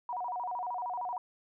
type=tone with vibrato; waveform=sine; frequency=838 Hz; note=G#5; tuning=15 cents sharp; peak=-33 dBFS; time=0.09-1.18 s; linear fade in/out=2 ms; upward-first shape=square; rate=13 Hz; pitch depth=240 cents each way; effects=none